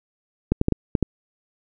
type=clicks; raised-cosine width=3 ms; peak=-5 dBFS; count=6; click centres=0.52 / 0.614 / 0.684 / 0.723 / 0.952 / 1.027 s; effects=none